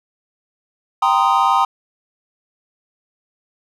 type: chord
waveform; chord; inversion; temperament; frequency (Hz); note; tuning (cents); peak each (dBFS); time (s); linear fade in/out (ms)
triangle; C minor seventh; second; equal with one note detuned; 784 / 932.3 / 1032.7 / 1244.5; G5 / Bb5 / C6 / Eb6; 0 / 0 / -23 / 0; -16; 1.02-1.65; 5
effects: none